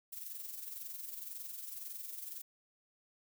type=noise with amplitude modulation; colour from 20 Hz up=violet; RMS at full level=-43 dBFS; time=0.12-2.42 s; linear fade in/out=10 ms; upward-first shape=sine; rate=21.9 Hz; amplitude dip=55%; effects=none